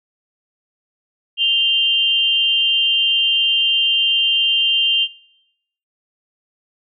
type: tone pair together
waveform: sine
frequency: 2801 / 3144 Hz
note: F7 / G7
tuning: +4 / +4 cents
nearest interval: major second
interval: 200 cents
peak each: -16 dBFS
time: 1.37-5.08 s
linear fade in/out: 50 ms
effects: noise-tail reverb RT60 0.8 s tail -20 dB re dry